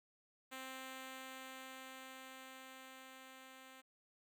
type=tone with level ramp; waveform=5% pulse; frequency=262.2 Hz; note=C4; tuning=4 cents sharp; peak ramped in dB=-35 to -45 dBFS; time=0.51-3.82 s; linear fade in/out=20 ms; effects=none